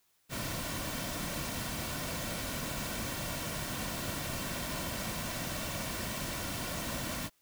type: noise with comb filter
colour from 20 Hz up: pink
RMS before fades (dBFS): -37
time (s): 0.29-7.3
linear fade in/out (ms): 50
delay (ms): 2.4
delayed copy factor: -0.5
effects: white hiss -72 dBFS RMS until 7.41 s